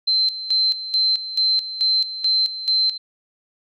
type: tone with tremolo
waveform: sine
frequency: 4100 Hz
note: C8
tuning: 36 cents flat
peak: -15 dBFS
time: 0.07-2.98 s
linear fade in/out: 10 ms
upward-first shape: square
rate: 2.3 Hz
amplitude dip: 75%
effects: none